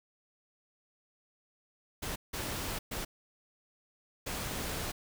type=noise bursts at uneven times; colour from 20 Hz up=pink; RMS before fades=-37 dBFS; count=4; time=2.02-2.16 / 2.33-2.79 / 2.91-3.05 / 4.26-4.92 s; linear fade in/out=10 ms; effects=none